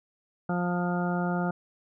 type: harmonic tone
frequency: 176.6 Hz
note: F3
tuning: 20 cents sharp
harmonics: 1 / 2 / 3 / 4 / 5 / 7 / 8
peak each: -27 / -35 / -37 / -34 / -38 / -40 / -37 dBFS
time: 0.49-1.51 s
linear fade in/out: 5 ms
effects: none